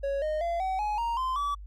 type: tone with pitch steps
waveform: triangle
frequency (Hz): 555 / 615.8 / 683.3 / 758.2 / 841.2 / 933.4 / 1035.7 / 1149.1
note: C#5 / D#5 / F5 / F#5 / G#5 / A#5 / C6 / D6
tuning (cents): +2 / -18 / -38 / +42 / +22 / +2 / -18 / -38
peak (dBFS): -25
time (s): 0.03-1.55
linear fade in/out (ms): 10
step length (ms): 190
effects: added 50 Hz sine -40 dBFS peak until 1.66 s + Opus 48 kbps